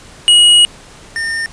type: tone pair in turn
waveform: square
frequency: 2900 / 1815.3 Hz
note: F#7 / A#6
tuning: -35 / -46 cents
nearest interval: minor sixth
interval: 811 cents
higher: first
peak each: -5 / -17 dBFS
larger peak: first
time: 0.28-0.65 / 1.16-1.46 s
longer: first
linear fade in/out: 0 ms
effects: pink hiss -38 dBFS RMS until 1.52 s + resampled to 22050 Hz